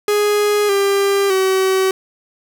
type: tone with pitch steps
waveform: 45% pulse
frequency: 415.3 / 397.2 / 380 Hz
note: G#4 / G4 / F#4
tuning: 0 / +23 / +46 cents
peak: -13 dBFS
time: 0.08-1.91 s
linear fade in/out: 2 ms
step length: 610 ms
effects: none